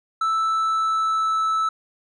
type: tone with pitch glide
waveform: triangle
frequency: 1318.5 to 1310.1 Hz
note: E6 to E6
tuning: 0 to -11 cents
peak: -17 dBFS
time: 0.21-1.69 s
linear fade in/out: 5 ms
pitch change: -11 cents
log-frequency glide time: 0.44-1.43 s
effects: resampled to 22050 Hz